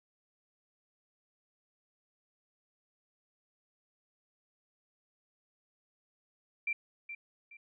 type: tone with echo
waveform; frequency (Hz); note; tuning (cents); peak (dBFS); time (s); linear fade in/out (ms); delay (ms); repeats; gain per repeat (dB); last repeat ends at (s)
sine; 2356; D7; +5; -30; 6.67-6.73; 5; 420; 2; -10; 7.57
effects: none